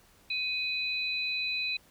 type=tone pair together; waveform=sine; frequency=2508 / 3981 Hz; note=D#7 / B7; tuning=+13 / +13 cents; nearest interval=minor sixth; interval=800 cents; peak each=-31 / -33 dBFS; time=0.3-1.77 s; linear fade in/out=5 ms; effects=pink hiss -61 dBFS RMS until 1.9 s